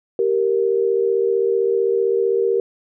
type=tone pair together; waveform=sine; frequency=390.6 / 466.2 Hz; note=G4 / A#4; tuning=-6 / 0 cents; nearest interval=minor third; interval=306 cents; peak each=-18 dBFS; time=0.19-2.6 s; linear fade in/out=2 ms; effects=none